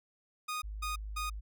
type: tone bursts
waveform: sawtooth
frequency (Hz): 1237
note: D#6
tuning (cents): -10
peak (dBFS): -31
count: 3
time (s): 0.48-1.3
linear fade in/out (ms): 10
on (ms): 140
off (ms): 200
type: tone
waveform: sine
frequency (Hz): 51.91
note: G#1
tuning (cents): 0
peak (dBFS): -38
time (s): 0.63-1.41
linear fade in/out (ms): 20
effects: none